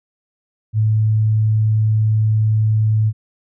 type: tone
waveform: sine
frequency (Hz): 108.7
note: A2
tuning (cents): -21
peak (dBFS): -12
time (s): 0.73-3.13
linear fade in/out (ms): 50
effects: none